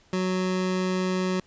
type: tone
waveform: 25% pulse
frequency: 185 Hz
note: F#3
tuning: in tune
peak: -20 dBFS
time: 0.13-1.4 s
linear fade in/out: 2 ms
effects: pink hiss -59 dBFS RMS until 1.46 s + resampled to 16000 Hz